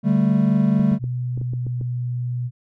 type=chord; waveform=triangle; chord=D suspended fourth; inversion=none; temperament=just; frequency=146.83 / 195.78 / 220.2 Hz; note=D3 / G3 / A3; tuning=0 / -2 / +2 cents; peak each=-19 / -16 / -17 dBFS; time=0.03-0.99 s; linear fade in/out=50 ms
type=clicks; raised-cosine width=3 ms; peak=-21 dBFS; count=8; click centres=0.797 / 0.919 / 1.041 / 1.376 / 1.414 / 1.535 / 1.667 / 1.812 s
type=tone with pitch glide; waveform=sine; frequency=124.2 to 122.84 Hz; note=B2 to B2; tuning=+10 to -9 cents; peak=-22 dBFS; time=0.99-2.51 s; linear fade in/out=50 ms; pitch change=-19 cents; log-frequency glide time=1.15-1.86 s
effects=none